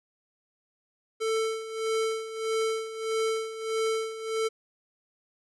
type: tone with tremolo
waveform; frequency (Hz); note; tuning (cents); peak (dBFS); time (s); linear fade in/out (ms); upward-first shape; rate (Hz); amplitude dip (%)
square; 444; A4; +16; -25; 1.2-4.49; 20; sine; 1.6; 75
effects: resampled to 24000 Hz